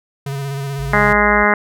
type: tone with vibrato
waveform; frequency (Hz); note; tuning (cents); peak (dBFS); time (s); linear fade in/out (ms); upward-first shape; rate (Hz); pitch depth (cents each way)
square; 138.6; C#3; 0; -22; 0.26-1.13; 5; square; 16; 26
type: tone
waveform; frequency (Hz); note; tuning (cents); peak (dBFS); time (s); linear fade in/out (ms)
sine; 55.2; A1; +6; -25; 0.78-1.45; 20
type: harmonic tone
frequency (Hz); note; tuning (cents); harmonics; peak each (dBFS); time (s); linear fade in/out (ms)
207.6; G#3; 0; 1 / 2 / 3 / 4 / 5 / 6 / 7 / 8 / 9 / 10; -20 / -20 / -20 / -20 / -20 / -20 / -20 / -20 / -20 / -20; 0.93-1.54; 2
effects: none